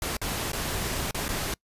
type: noise with dropouts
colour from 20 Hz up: pink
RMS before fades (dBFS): -30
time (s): 0.02-1.54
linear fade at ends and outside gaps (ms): 2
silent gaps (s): 0.169-0.215 / 0.519-0.531 / 1.11-1.145 / 1.283-1.289
effects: noise-tail reverb RT60 0.1 s tail -26 dB re dry + resampled to 32000 Hz